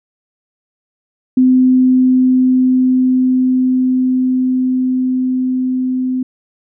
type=tone with level ramp; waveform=sine; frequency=256 Hz; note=C4; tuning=38 cents flat; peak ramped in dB=-6 to -14 dBFS; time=1.37-6.23 s; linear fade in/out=5 ms; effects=none